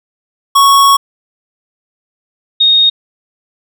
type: tone pair in turn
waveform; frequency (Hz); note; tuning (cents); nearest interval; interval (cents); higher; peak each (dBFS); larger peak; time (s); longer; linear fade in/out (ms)
square / sine; 1108.7 / 3718; C#6 / A#7; 0 / -5; octave + major sixth; 2095; second; -5; neither; 0.55-0.97 / 2.6-2.9; first; 10
effects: none